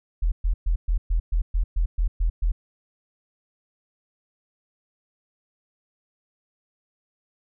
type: tone bursts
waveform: sine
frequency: 41.5 Hz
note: E1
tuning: 12 cents sharp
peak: -18 dBFS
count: 11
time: 0.22-2.52 s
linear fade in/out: 10 ms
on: 100 ms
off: 120 ms
effects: none